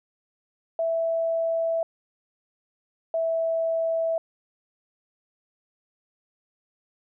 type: tone pair in turn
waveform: sine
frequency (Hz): 659.3 / 656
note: E5 / E5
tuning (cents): 0 / -9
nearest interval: unison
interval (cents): 9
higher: first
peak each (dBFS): -22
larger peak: neither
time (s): 0.79-1.83 / 3.14-4.18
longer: neither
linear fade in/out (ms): 2
effects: none